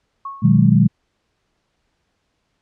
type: tone with exponential decay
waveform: sine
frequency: 1100 Hz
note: C#6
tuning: 14 cents flat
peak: -24 dBFS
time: 0.25-0.71 s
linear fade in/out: 5 ms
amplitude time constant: 100 ms
type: chord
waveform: sine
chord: G# minor seventh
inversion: first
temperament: equal with one note detuned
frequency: 122.05 / 155.56 / 185 / 207.7 Hz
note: B2 / D#3 / F#3 / G#3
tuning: -20 / 0 / 0 / 0 cents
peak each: -15 dBFS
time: 0.42-0.88 s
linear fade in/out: 20 ms
effects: pink hiss -69 dBFS RMS until 2.61 s + low-pass 6000 Hz 12 dB/octave